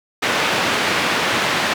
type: band-pass noise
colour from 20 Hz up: white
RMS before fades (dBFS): -19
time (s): 0.22-1.74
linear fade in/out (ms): 10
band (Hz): 140 to 2600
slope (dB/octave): 12
effects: none